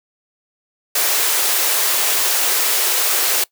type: high-pass noise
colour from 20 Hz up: white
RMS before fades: -17 dBFS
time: 0.95-3.44 s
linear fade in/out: 5 ms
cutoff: 340 Hz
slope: 48 dB/octave
effects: noise-tail reverb RT60 0.1 s tail -22 dB re dry